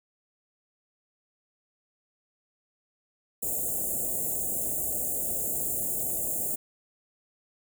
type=band-stop noise; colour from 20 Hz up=white; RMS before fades=-30 dBFS; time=3.42-6.56 s; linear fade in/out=10 ms; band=750 to 6900 Hz; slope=96 dB/octave; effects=none